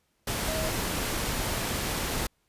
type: tone in noise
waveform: sine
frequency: 635 Hz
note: D#5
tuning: 35 cents sharp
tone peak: -32 dBFS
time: 0.48-0.69 s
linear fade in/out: 5 ms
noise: pink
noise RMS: -30 dBFS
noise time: 0.27-2.27 s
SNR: -5 dB
effects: pink hiss -72 dBFS RMS until 2.48 s + resampled to 32000 Hz